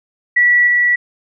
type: tone with level steps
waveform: sine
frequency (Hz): 1946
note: B6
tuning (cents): -26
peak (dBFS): -8 / -10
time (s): 0.36-0.96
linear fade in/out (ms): 10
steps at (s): 0.67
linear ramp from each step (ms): 2
effects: none